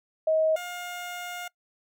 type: tone pair in turn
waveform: sine / 15% pulse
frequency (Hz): 633 / 710.5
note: D#5 / F5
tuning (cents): +30 / +30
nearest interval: major second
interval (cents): 200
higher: second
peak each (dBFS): -20 / -28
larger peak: first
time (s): 0.27-0.56 / 0.56-1.48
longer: second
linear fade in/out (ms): 5
effects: noise-tail reverb RT60 0.1 s tail -23 dB re dry